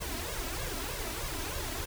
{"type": "noise with flanger", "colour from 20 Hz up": "pink", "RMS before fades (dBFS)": -36, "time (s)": [0, 1.86], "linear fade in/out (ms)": 20, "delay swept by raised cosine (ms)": [1.8, 3.1], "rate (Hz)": 3.2, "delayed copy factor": 0.8, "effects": []}